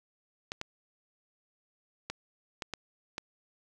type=clicks; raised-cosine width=0.2 ms; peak=-18 dBFS; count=6; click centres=0.519 / 0.614 / 2.1 / 2.622 / 2.737 / 3.181 s; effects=none